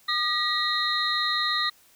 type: tone cluster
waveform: sine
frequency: 1214 / 1914 / 3759 / 4103 Hz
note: D#6 / A#6 / A#7 / C8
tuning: -43 / +45 / +14 / -35 cents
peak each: -28 dBFS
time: 0.08-1.7 s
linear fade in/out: 10 ms
effects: tanh soft clip ceiling -12 dBFS + white hiss -58 dBFS RMS until 1.95 s